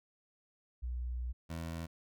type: tone pair in turn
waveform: sine / 20% pulse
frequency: 61.1 / 82.63 Hz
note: B1 / E2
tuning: -18 / +5 cents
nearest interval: perfect fourth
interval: 523 cents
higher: second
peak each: -35 / -34 dBFS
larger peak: second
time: 0.82-1.33 / 1.49-1.87 s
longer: first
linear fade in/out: 20 ms
effects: none